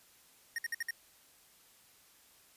square tone bursts, 1857 Hz, A#6, 7 cents flat, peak -34 dBFS, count 5, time 0.56-0.908 s, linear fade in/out 2 ms, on 24 ms, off 57 ms, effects white hiss -63 dBFS RMS until 2.56 s + resampled to 32000 Hz

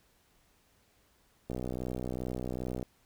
click train, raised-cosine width 2 ms, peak -23 dBFS, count 84, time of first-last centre 1.5-2.828 s, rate 62.5 Hz, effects pink hiss -68 dBFS RMS until 3.05 s

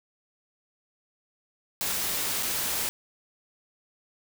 white noise with dropouts, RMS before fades -29 dBFS, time 1.81-2.89 s, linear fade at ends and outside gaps 0 ms, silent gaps 2.426-2.431 s, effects none

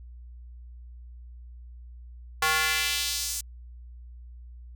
square tone with high-pass filter sweep, 156.8 Hz, D#3, 14 cents sharp, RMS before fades -27 dBFS, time 2.42-3.41 s, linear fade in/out 5 ms, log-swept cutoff 1100 to 7400 Hz, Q 1.3, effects added 60 Hz sine -42 dBFS peak until 4.75 s

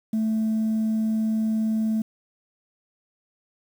sine tone, 219.8 Hz, A3, 2 cents flat, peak -19 dBFS, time 0.13-2.02 s, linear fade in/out 5 ms, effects tanh soft clip ceiling -18 dBFS + 8-bit

